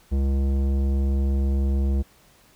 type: tone with tanh clipping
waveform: triangle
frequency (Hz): 68.2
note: C#2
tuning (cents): -28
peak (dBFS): -21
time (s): 0.11-2.03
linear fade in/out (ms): 20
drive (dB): 18
effects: pink hiss -56 dBFS RMS until 2.55 s

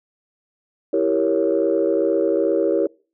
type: chord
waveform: sine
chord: E diminished seventh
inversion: none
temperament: equal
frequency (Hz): 329.6 / 392 / 466.2 / 554.4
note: E4 / G4 / Bb4 / Db5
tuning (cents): 0 / 0 / 0 / 0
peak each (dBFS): -21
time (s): 0.93-2.87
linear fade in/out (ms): 5
effects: noise-tail reverb RT60 0.4 s tail -26 dB re dry + tanh soft clip ceiling -8 dBFS

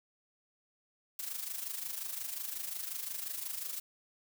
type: noise with amplitude modulation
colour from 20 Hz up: blue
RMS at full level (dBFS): -37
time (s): 1.19-3.8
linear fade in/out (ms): 2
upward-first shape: sine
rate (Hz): 25.6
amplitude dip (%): 65
effects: none

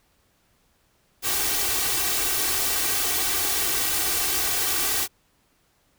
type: noise with comb filter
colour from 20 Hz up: white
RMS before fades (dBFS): -24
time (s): 1.22-5.08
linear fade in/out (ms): 50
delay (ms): 2.6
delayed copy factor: +0.8
effects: pink hiss -65 dBFS RMS until 5.98 s

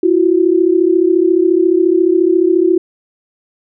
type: tone pair together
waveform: sine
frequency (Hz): 335.7 / 370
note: E4 / F#4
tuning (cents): +32 / 0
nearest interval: major second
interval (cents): 168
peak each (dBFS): -11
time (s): 0.03-2.78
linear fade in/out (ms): 5
effects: none

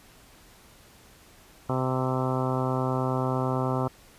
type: harmonic tone with a mistuned harmonic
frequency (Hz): 129.3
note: C3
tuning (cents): -20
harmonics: 1 / 2 / 3 / 4 / 5 / 6 / 7 / 8 / 9 / 10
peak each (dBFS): -28 / -31 / -33 / -34 / -35 / -36 / -36 / -37 / -38 / -38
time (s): 1.69-3.88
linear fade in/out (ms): 5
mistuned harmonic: 10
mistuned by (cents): +32
effects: pink hiss -54 dBFS RMS until 4.18 s + resampled to 32000 Hz

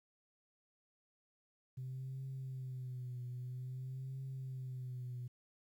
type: tone with vibrato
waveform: sine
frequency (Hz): 128.5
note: C3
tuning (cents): -31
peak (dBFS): -40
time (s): 1.77-5.28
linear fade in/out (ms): 10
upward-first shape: triangle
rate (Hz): 0.51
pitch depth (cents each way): 71
effects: tanh soft clip ceiling -38 dBFS + 12-bit

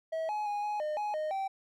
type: tone with pitch steps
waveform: triangle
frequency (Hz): 645 / 844 / 825 / 837 / 608 / 837 / 617 / 776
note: E5 / G#5 / G#5 / G#5 / D#5 / G#5 / D#5 / G5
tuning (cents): -38 / +28 / -12 / +13 / -40 / +13 / -15 / -18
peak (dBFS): -29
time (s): 0.12-1.48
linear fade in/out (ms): 10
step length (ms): 170
effects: none

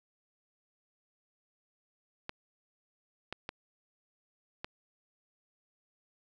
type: clicks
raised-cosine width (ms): 0.3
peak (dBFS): -21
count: 4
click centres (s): 2.294 / 3.326 / 3.491 / 4.645
effects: none

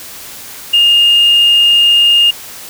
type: tone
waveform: sine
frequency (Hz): 2831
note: F7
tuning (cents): +23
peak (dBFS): -4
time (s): 0.73-2.31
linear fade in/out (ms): 10
effects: tanh soft clip ceiling -1 dBFS + white hiss -30 dBFS RMS until 2.69 s

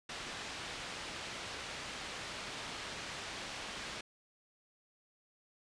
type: low-pass noise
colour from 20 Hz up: white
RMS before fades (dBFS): -44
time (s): 0.09-4.01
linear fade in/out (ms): 5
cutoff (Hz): 3800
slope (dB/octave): 12
effects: resampled to 22050 Hz

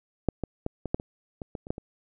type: clicks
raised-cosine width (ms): 2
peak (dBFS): -9 / -16 / -15 / -18 / -10 / -24 / -22 / -21 / -28 / -14 / -24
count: 11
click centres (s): 0.287 / 0.437 / 0.664 / 0.857 / 0.945 / 0.999 / 1.418 / 1.552 / 1.669 / 1.705 / 1.781
effects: none

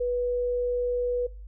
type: tone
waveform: sine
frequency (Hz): 490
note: B4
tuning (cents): -14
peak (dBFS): -24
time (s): 0-1.27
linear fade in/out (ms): 10
effects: noise-tail reverb RT60 0.3 s tail -20 dB re dry + added 50 Hz sine -39 dBFS peak until 1.47 s

